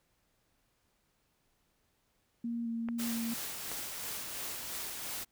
sine tone with vibrato, 232.1 Hz, A#3, 7 cents flat, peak -33 dBFS, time 2.44-3.34 s, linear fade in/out 5 ms, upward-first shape square, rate 2.3 Hz, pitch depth 15 cents each way
clicks, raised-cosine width 0.5 ms, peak -27 dBFS, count 2, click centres 2.887 / 3.716 s
white noise with tremolo, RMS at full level -39 dBFS, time 2.98-5.25 s, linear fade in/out 20 ms, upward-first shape sine, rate 2.9 Hz, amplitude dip 30%
effects pink hiss -75 dBFS RMS until 5.31 s

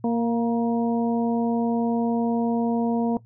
harmonic tone with a mistuned harmonic, 232.7 Hz, A#3, 3 cents flat, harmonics 1 / 2 / 3 / 4, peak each -21 / -27 / -31 / -33 dBFS, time 0.04-3.17 s, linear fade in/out 2 ms, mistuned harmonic 4, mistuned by +25 cents, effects noise-tail reverb RT60 0.1 s tail -17 dB re dry + added 115 Hz sine -48 dBFS peak until 3.25 s

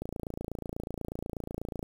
click train, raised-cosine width 2 ms, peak -22 dBFS, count 52, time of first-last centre 0.02-1.829 s, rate 28.2 Hz, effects 8-bit

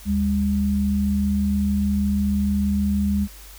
sine tone pair together, 75.66 / 202 Hz, D#2 / G#3, -48 / -48 cents, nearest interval octave + perfect fourth, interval 1700 cents, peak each -24 / -19 dBFS, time 0.05-3.28 s, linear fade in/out 50 ms, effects added 50 Hz sine -42 dBFS peak until 3.58 s + white hiss -45 dBFS RMS until 3.58 s

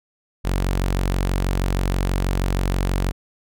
sawtooth tone, 46.25 Hz, F#1, in tune, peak -15 dBFS, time 0.44-3.12 s, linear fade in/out 20 ms, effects none

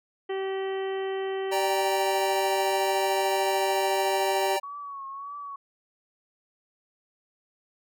harmonic tone, 385.2 Hz, G4, 30 cents flat, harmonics 1 / 2 / 3 / 4 / 5 / 6 / 7 / 8, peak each -28 / -37 / -44 / -48 / -41 / -53 / -50 / -45 dBFS, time 0.29-4.57 s, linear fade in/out 10 ms
square chord, G minor, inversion second, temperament equal, 587.3 / 784 / 932.3 Hz, D5 / G5 / Bb5, 0 / 0 / 0 cents, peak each -30 / -29 / -31 dBFS, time 1.51-4.6 s, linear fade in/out 20 ms
sine tone with vibrato, 1119 Hz, C#6, 16 cents sharp, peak -35 dBFS, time 4.63-5.56 s, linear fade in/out 5 ms, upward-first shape triangle, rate 1.7 Hz, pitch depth 62 cents each way
effects none

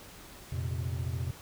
triangle chord, F suspended fourth, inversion none, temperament equal, 87.31 / 116.54 / 130.81 Hz, F2 / Bb2 / C3, 0 / 0 / 0 cents, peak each -32 / -35 / -34 dBFS, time 0.52-1.31 s, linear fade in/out 5 ms, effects pink hiss -50 dBFS RMS until 1.41 s

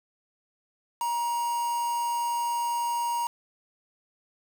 triangle tone with quantisation, 946 Hz, A#5, 25 cents sharp, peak -24 dBFS, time 1.01-3.27 s, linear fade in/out 2 ms, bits 6, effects none

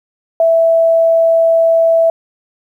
sine tone, 659.3 Hz, E5, in tune, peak -7 dBFS, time 0.4-2.1 s, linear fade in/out 2 ms, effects 8-bit

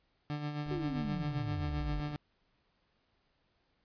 30% pulse tone with tremolo, 148 Hz, D3, 14 cents sharp, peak -31 dBFS, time 0.3-2.16 s, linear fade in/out 0 ms, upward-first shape sine, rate 7.6 Hz, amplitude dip 50%
brown noise, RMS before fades -49 dBFS, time 0.66-2.16 s, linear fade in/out 2 ms
sine exponential sweep, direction down, 380 to 46.2 Hz, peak -35 dBFS, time 0.71-2 s, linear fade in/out 0 ms
effects pink hiss -75 dBFS RMS until 3.84 s + resampled to 11025 Hz

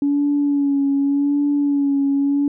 sine tone with vibrato, 283.1 Hz, C#4, 37 cents sharp, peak -14 dBFS, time 0.02-2.48 s, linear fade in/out 2 ms, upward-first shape sine, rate 0.86 Hz, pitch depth 32 cents each way, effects tanh soft clip ceiling -10 dBFS

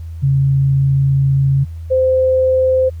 sine tone pair in turn, 136.7 / 518.5 Hz, C#3 / C5, -24 / -16 cents, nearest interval octave + major seventh, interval 2308 cents, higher second, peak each -10 dBFS, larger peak neither, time 0.22-1.65 / 1.9-2.9 s, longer first, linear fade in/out 20 ms, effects added 82 Hz sine -25 dBFS peak until 3 s + pink hiss -54 dBFS RMS until 3 s

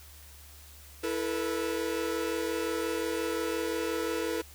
45% pulse chord, E suspended fourth, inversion none, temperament equal with one note detuned, 329.6 / 440 / 485.7 Hz, E4 / A4 / B4, 0 / 0 / -29 cents, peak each -34 dBFS, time 1.03-4.42 s, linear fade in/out 10 ms, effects added 72 Hz sine -51 dBFS peak until 4.54 s + white hiss -53 dBFS RMS until 4.54 s

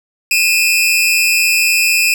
sawtooth tone pair together, 2461 / 2637 Hz, D#7 / E7, -20 / 0 cents, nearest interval minor second, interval 120 cents, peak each -10 dBFS, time 0.31-2.14 s, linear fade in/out 2 ms, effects none

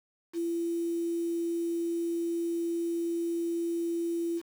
sine tone with quantisation, 337.8 Hz, E4, 42 cents sharp, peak -28 dBFS, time 0.33-4.42 s, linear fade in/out 50 ms, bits 8, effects none

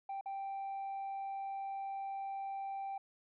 sine tone with dropouts, 784 Hz, G5, in tune, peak -36 dBFS, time 0.09-2.98 s, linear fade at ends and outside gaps 5 ms, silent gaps 0.211-0.258 s, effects tanh soft clip ceiling -37 dBFS

